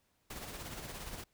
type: noise with tremolo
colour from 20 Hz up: pink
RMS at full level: -43 dBFS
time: 0.3-1.24 s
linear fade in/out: 5 ms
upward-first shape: sine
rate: 17 Hz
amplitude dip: 45%
effects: pink hiss -75 dBFS RMS until 1.33 s